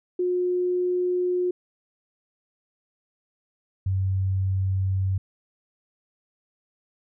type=tone pair in turn; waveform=sine; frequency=359.9 / 95.33 Hz; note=F#4 / G2; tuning=-48 / -48 cents; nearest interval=octave + major seventh; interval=2300 cents; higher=first; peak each=-21 dBFS; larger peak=neither; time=0.19-1.51 / 3.86-5.18 s; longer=neither; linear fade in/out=5 ms; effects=none